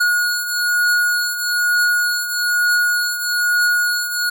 square beating tone pair, 1446 / 1447.1 Hz, F#6 / F#6, -40 / -39 cents, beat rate 1.1 Hz, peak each -17 / -23 dBFS, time 0-4.3 s, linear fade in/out 10 ms, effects none

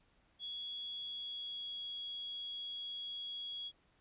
sine tone with pitch glide, 3353 to 3328 Hz, G#7 to G#7, +16 to +3 cents, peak -40 dBFS, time 0.39-3.72 s, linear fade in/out 50 ms, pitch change -13 cents, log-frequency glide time 0.98-1.8 s, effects pink hiss -72 dBFS RMS until 4 s + resampled to 8000 Hz

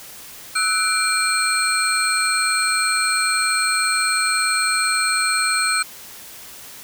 sine tone cluster, 1305 / 1487 / 2363 / 4223 / 8230 Hz, E6 / F#6 / D7 / C8 / C9, -18 / +8 / +10 / +15 / -30 cents, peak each -23 dBFS, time 0.55-5.83 s, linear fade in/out 10 ms, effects tanh soft clip ceiling -5 dBFS + white hiss -39 dBFS RMS until 6.83 s

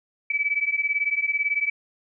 sine beating tone pair, 2286 / 2304 Hz, D7 / D7, -47 / -34 cents, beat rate 18 Hz, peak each -25 / -24 dBFS, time 0.3-1.7 s, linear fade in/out 5 ms, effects none

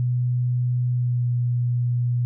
sine tone with pitch glide, 123.47 to 121.7 Hz, B2 to B2, 0 to -25 cents, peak -19 dBFS, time 0-2.25 s, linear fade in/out 0 ms, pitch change -25 cents, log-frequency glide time 0.92-1.27 s, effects none

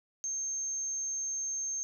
sine tone, 6370 Hz, G8, 27 cents sharp, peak -32 dBFS, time 0.24-1.83 s, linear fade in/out 0 ms, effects none

